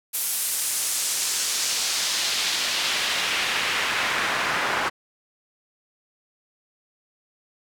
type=noise with band-pass filter sweep; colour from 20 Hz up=pink; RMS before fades=-25 dBFS; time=0.13-4.9 s; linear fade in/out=20 ms; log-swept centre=12000 to 1300 Hz; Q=1.1; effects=none